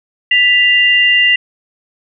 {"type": "tone pair together", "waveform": "sine", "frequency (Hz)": [1975.5, 2794], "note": ["B6", "F7"], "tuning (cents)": [0, 0], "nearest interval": "tritone", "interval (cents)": 600, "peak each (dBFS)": -10, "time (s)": [0.31, 1.36], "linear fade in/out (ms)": 5, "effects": []}